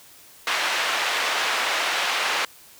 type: band-pass noise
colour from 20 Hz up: white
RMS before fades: -24 dBFS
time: 0.47-2.45 s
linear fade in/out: 2 ms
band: 660 to 2800 Hz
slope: 12 dB/octave
effects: white hiss -49 dBFS RMS until 2.79 s